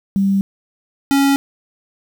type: tone pair in turn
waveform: sine / square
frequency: 196 / 277.2 Hz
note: G3 / C#4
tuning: 0 / 0 cents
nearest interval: tritone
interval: 600 cents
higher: second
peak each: -12 dBFS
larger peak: neither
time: 0.16-0.41 / 1.11-1.36 s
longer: neither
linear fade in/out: 0 ms
effects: 7-bit